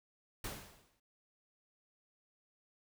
pink noise with exponential decay, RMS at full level -40 dBFS, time 0.44-1 s, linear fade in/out 5 ms, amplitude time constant 120 ms, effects none

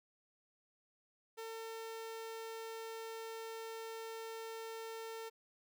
sawtooth tone, 450 Hz, A4, 39 cents sharp, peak -40 dBFS, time 1.37-5.3 s, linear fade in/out 20 ms, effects none

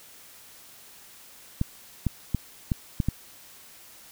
clicks, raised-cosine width 5 ms, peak -11 dBFS, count 6, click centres 1.614 / 2.067 / 2.347 / 2.718 / 3.002 / 3.086 s, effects white hiss -50 dBFS RMS until 4.11 s

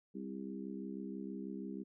harmonic tone with a mistuned harmonic, 66.2 Hz, C2, 21 cents sharp, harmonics 3 / 4 / 5 / 6, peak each -44 / -46 / -48 / -50 dBFS, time 0.14-1.84 s, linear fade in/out 20 ms, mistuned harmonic 6, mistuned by +16 cents, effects none

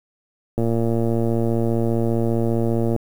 click train, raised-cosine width 2 ms, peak -9 dBFS, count 275, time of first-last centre 0.58-2.963 s, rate 115 Hz, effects 7-bit

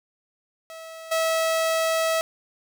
sawtooth tone with level steps, 649 Hz, E5, 27 cents flat, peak -34 / -17 dBFS, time 0.7-2.21 s, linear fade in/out 0 ms, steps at 1.11 s, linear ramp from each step 10 ms, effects none

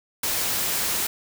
white noise, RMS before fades -25 dBFS, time 0.23-1.07 s, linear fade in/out 5 ms, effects none

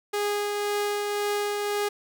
sawtooth tone with tremolo, 411.9 Hz, G#4, 14 cents flat, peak -20 dBFS, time 0.13-1.89 s, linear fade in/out 10 ms, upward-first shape triangle, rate 1.9 Hz, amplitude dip 30%, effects none

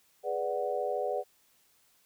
sine chord, G# half-diminished seventh, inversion none, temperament equal, 415.3 / 493.9 / 587.3 / 740 Hz, G#4 / B4 / D5 / F#5, 0 / 0 / 0 / 0 cents, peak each -36 / -34 / -34 / -35 dBFS, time 0.23-1.24 s, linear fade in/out 50 ms, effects white hiss -67 dBFS RMS until 2.05 s

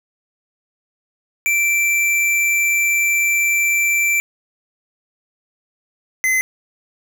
square tone pair in turn, 2342 / 2047 Hz, D7 / C7, -5 / -38 cents, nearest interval major second, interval 233 cents, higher first, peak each -15 dBFS, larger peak neither, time 1.46-4.2 / 6.24-6.41 s, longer first, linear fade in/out 0 ms, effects 7-bit

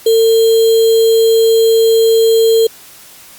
sine tone with sample-and-hold, 450 Hz, A4, 39 cents sharp, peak -6 dBFS, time 0.06-2.67 s, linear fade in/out 5 ms, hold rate 3675 Hz, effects white hiss -38 dBFS RMS until 3.38 s + Opus 48 kbps

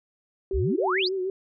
sine tone with vibrato, 376.6 Hz, F#4, 31 cents sharp, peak -25 dBFS, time 0.51-1.3 s, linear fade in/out 2 ms, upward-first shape sine, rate 6.7 Hz, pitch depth 54 cents each way
sine exponential sweep, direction up, 49 to 5280 Hz, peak -23 dBFS, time 0.53-1.09 s, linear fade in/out 20 ms
effects none

